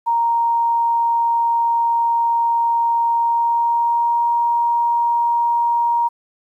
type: tone with pitch glide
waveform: sine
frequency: 932.3 to 941.5 Hz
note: A#5 to A#5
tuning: 0 to +17 cents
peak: -14 dBFS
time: 0.06-6.09 s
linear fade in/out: 20 ms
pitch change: +17 cents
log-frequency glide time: 3.15-4.29 s
effects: 9-bit